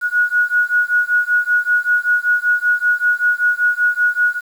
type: beating tone pair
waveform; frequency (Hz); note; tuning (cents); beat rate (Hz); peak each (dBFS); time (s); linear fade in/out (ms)
sine; 1453 / 1458.2; F#6 / F#6; -32 / -26; 5.2; -16; 0.01-4.41; 50
effects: 7-bit